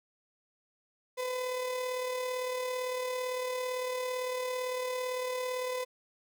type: tone with amplitude modulation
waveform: 35% pulse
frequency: 505 Hz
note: B4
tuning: 39 cents sharp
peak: -29 dBFS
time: 1.17-5.85 s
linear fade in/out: 20 ms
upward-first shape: sine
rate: 37.8 Hz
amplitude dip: 35%
effects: none